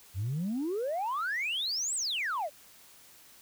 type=exponential two-way sweep; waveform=sine; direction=up then down; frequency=87.31 to 8320 to 546 Hz; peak=-28 dBFS; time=0.14-2.5 s; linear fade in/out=50 ms; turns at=1.95 s; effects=tanh soft clip ceiling -27 dBFS + white hiss -56 dBFS RMS until 3.41 s